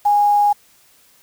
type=tone with quantisation; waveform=sine; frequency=823 Hz; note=G#5; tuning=16 cents flat; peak=-11 dBFS; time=0.05-0.53 s; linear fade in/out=10 ms; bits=6; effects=white hiss -53 dBFS RMS until 1.22 s